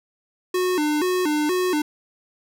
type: tone with vibrato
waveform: square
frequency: 331.2 Hz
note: E4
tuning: 8 cents sharp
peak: -20 dBFS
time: 0.54-1.82 s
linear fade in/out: 5 ms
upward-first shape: square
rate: 2.1 Hz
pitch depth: 170 cents each way
effects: none